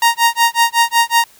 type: tone with tremolo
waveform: sawtooth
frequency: 932.3 Hz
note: A#5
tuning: in tune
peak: -4 dBFS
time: 0.02-1.24 s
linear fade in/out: 2 ms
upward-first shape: sine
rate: 5.4 Hz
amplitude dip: 100%
effects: white hiss -47 dBFS RMS until 1.39 s